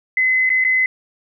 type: tone with dropouts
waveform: sine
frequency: 2036 Hz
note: C7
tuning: 48 cents flat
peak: -13 dBFS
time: 0.17-0.86 s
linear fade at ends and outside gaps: 2 ms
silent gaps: 0.493-0.501 / 0.641-0.648 s
effects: none